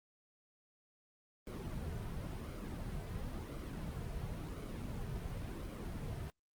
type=noise with flanger; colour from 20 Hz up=brown; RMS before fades=-42 dBFS; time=1.47-6.3 s; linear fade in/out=0 ms; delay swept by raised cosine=1.1 to 3.7 ms; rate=0.95 Hz; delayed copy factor=-0.55; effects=Opus 32 kbps